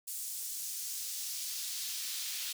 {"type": "noise with high-pass filter sweep", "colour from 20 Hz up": "pink", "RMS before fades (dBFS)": -39, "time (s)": [0.07, 2.53], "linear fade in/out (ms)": 10, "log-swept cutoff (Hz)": [7900, 3400], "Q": 1.1, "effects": []}